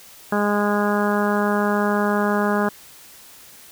harmonic tone, 206.1 Hz, G#3, 13 cents flat, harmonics 1 / 2 / 3 / 4 / 5 / 6 / 7 / 8, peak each -21 / -24 / -26 / -27 / -28 / -29 / -29 / -30 dBFS, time 0.32-2.69 s, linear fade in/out 5 ms, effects white hiss -45 dBFS RMS until 3.71 s

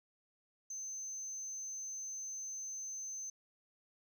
sine tone, 6200 Hz, G8, 20 cents flat, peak -39 dBFS, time 0.7-3.3 s, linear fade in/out 5 ms, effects tanh soft clip ceiling -39 dBFS + 13-bit

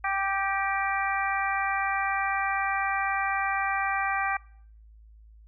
harmonic tone with a mistuned harmonic, 392 Hz, G4, in tune, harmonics 2 / 3 / 4 / 5 / 6, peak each -29 / -31 / -32 / -33 / -34 dBFS, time 0.04-4.37 s, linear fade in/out 5 ms, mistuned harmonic 5, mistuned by -28 cents, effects noise-tail reverb RT60 0.6 s tail -23 dB re dry + added 54 Hz sine -49 dBFS peak until 5.47 s

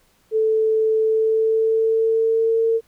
sine tone with pitch glide, 439.3 to 453.2 Hz, A4 to A#4, -3 to -49 cents, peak -15 dBFS, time 0.31-2.81 s, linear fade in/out 50 ms, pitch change +54 cents, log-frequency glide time 0.99-2.67 s, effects pink hiss -60 dBFS RMS until 2.87 s

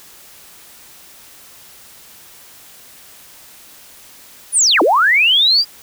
sine linear two-way sweep, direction down then up, 10140 to 283 to 4898 Hz, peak -9 dBFS, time 4.52-5.65 s, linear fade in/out 50 ms, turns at 4.82 s, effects white hiss -42 dBFS RMS until 5.82 s

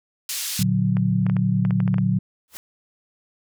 pink band-pass noise, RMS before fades -28 dBFS, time 0.29-0.63 s, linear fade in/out 2 ms, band 3800 to 15000 Hz, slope 12 dB/octave
sine chord, Bb augmented, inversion none, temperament equal with one note detuned, 116.54 / 146.41 / 185 Hz, Bb2 / D3 / F#3, 0 / -5 / 0 cents, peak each -22 / -24 / -20 dBFS, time 0.59-2.19 s, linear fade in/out 5 ms
clicks, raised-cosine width 0.5 ms, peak -18 dBFS, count 10, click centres 0.969 / 1.266 / 1.298 / 1.367 / 1.651 / 1.708 / 1.803 / 1.878 / 1.942 / 1.983 s
white noise with exponential growth, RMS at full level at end -32 dBFS, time 2.48-2.57 s, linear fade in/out 0 ms, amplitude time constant 18 ms
effects none

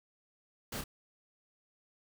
pink noise with echo, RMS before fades -40 dBFS, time 0.72-0.81 s, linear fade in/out 5 ms, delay 30 ms, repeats 1, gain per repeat -4 dB, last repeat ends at 0.84 s, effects none

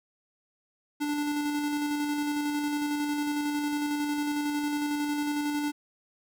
square tone with tremolo, 293.7 Hz, D4, in tune, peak -27 dBFS, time 1-5.72 s, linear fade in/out 20 ms, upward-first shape square, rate 11 Hz, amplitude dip 25%, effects none

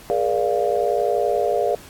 sine chord, Bb dominant seventh, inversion third, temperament equal with one note detuned, 415.3 / 476.2 / 587.3 / 698.5 Hz, Ab4 / Bb4 / D5 / F5, 0 / +37 / 0 / 0 cents, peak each -23 dBFS, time 0.1-1.75 s, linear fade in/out 0 ms, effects pink hiss -44 dBFS RMS until 1.89 s + AAC 64 kbps

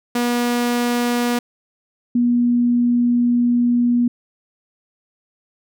sawtooth / sine tone pair in turn, 241.2 / 241.2 Hz, B3 / B3, -41 / -41 cents, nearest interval unison, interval 0 cents, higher neither, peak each -13 dBFS, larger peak neither, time 0.15-1.39 / 2.15-4.08 s, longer second, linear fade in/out 5 ms, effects none

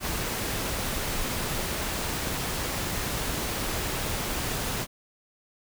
pink noise, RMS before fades -30 dBFS, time 0-4.87 s, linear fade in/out 50 ms, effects none

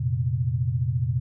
sine chord, F suspended fourth, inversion none, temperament just, 87.31 / 116.41 / 130.96 Hz, F2 / Bb2 / C3, 0 / -2 / +2 cents, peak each -30 / -25 / -25 dBFS, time 0-1.2 s, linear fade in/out 10 ms, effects none

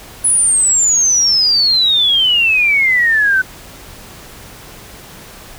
sine exponential sweep, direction down, 10270 to 1504 Hz, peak -9 dBFS, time 0.24-3.42 s, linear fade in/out 10 ms, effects pink hiss -36 dBFS RMS until 5.58 s

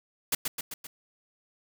white noise with echo, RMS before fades -26 dBFS, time 0.32-0.35 s, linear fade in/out 5 ms, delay 130 ms, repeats 4, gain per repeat -4 dB, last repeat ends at 0.87 s, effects none

